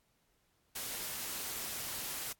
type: noise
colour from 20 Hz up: white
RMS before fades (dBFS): -40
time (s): 0.75-2.33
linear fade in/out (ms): 10
effects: pink hiss -75 dBFS RMS until 2.39 s + AAC 64 kbps